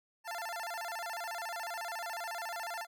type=tone with vibrato; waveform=25% pulse; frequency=784 Hz; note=G5; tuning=in tune; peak=-34 dBFS; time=0.24-2.87 s; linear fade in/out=50 ms; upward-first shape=square; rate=14 Hz; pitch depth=220 cents each way; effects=none